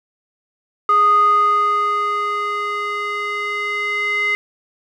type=tone with band-pass filter sweep; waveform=square; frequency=413.4 Hz; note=G#4; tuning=8 cents flat; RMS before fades=-18 dBFS; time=0.89-4.35 s; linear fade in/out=0 ms; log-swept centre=1200 to 2000 Hz; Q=7.4; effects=none